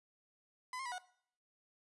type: tone with pitch steps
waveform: 30% pulse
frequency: 1009 / 1065 / 977 / 732 Hz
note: B5 / C6 / B5 / F#5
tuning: +37 / +30 / -19 / -19 cents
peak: -38 dBFS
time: 0.73-0.982 s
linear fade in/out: 2 ms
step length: 63 ms
effects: noise-tail reverb RT60 0.6 s tail -19 dB re dry + resampled to 24000 Hz